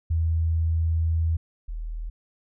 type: tone pair in turn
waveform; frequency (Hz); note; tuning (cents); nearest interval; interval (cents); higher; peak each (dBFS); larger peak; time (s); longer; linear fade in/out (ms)
sine; 81.7 / 40.15; E2 / E1; -15 / -45; octave; 1230; first; -20 / -29; first; 0.1-1.37 / 1.68-2.1; first; 10
effects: none